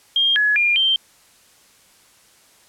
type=tone with pitch steps; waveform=sine; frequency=3216 / 1692 / 2408 / 3141 Hz; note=G7 / G#6 / D7 / G7; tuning=+44 / +32 / +43 / +3 cents; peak=-14 dBFS; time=0.16-0.96 s; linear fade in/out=2 ms; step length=200 ms; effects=white hiss -53 dBFS RMS until 2.68 s + low-pass 11000 Hz 12 dB/octave